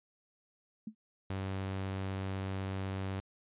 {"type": "tone with exponential decay", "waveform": "sine", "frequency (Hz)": 217.1, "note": "A3", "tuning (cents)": -23, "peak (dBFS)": -35, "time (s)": [0.87, 0.95], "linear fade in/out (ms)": 5, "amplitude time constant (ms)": 17}
{"type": "tone", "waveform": "sawtooth", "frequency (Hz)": 96, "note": "G2", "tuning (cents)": -36, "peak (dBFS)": -31, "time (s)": [1.3, 3.2], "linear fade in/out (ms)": 0}
{"effects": ["resampled to 8000 Hz"]}